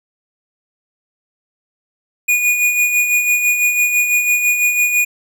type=tone with tremolo; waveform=square; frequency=2453 Hz; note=D#7; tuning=25 cents flat; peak=-11 dBFS; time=2.28-5.05 s; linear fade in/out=10 ms; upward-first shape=sine; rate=6 Hz; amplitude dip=50%; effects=none